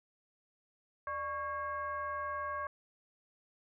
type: tone with frequency modulation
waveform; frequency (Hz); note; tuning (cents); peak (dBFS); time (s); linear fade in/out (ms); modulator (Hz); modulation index
sine; 1108.7; C#6; 0; -35; 1.07-2.67; 2; 514; 0.89
effects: none